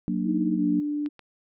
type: chord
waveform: sine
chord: Gb augmented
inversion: none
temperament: equal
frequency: 185 / 233.1 / 293.7 Hz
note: Gb3 / Bb3 / D4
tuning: 0 / 0 / 0 cents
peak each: -27 / -28 / -30 dBFS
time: 0.08-0.8 s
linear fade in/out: 0 ms
type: tone with pitch glide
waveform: sine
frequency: 311.1 to 294.5 Hz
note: D#4 to D4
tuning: 0 to +5 cents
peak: -25 dBFS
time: 0.25-1.09 s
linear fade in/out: 20 ms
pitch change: -95 cents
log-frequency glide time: 0.54-0.62 s
type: clicks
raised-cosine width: 0.3 ms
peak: -28 / -30 dBFS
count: 2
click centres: 1.061 / 1.193 s
effects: none